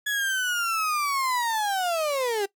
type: linear sweep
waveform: 35% pulse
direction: down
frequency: 1700 to 385.5 Hz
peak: -22 dBFS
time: 0.06-2.46 s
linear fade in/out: 10 ms
effects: noise-tail reverb RT60 0.1 s tail -19 dB re dry